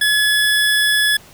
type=tone; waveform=25% pulse; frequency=1704 Hz; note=G#6; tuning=44 cents sharp; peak=-9 dBFS; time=0.01-1.17 s; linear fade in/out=5 ms; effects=pink hiss -44 dBFS RMS until 1.33 s